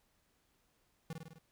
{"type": "tone with echo", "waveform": "square", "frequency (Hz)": 161.7, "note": "E3", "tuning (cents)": -33, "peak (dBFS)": -40, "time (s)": [1.1, 1.13], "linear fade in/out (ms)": 2, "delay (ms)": 51, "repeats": 5, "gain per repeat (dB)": -3, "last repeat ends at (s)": 1.385, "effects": ["pink hiss -75 dBFS RMS until 1.51 s"]}